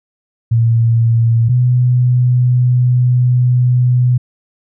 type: tone pair in turn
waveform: sine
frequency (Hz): 115.4 / 124.38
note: A#2 / B2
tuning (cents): -17 / +13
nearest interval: minor second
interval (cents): 130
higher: second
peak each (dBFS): -8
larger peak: neither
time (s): 0.51-1.49 / 1.49-4.18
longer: second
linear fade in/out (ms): 10
effects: none